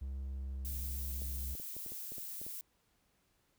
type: tone with pitch glide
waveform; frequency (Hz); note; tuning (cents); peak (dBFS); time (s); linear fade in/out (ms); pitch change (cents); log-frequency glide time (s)
triangle; 67.1 to 66.06; C2 to C2; +44 to +17; -36; 0.01-1.55; 10; -27; 0.23-1.15
type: noise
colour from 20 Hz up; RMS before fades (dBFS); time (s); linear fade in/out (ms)
violet; -44; 0.65-2.61; 0
type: clicks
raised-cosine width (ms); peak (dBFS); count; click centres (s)
2; -38; 10; 1.219 / 1.552 / 1.599 / 1.766 / 1.863 / 1.92 / 2.12 / 2.182 / 2.415 / 2.465
effects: pink hiss -75 dBFS RMS until 3.58 s